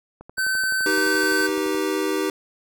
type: click train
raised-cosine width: 1 ms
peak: -26 dBFS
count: 19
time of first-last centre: 0.21-1.748 s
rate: 11.7 Hz
type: tone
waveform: square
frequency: 1534 Hz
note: G6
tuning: 38 cents flat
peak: -21 dBFS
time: 0.37-1.48 s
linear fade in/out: 20 ms
type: chord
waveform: square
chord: Eb augmented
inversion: none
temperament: just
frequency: 311.1 / 388.9 / 486.1 Hz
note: Eb4 / G4 / B4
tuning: 0 / -14 / -28 cents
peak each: -26 / -25 / -30 dBFS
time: 0.86-2.3 s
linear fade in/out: 2 ms
effects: none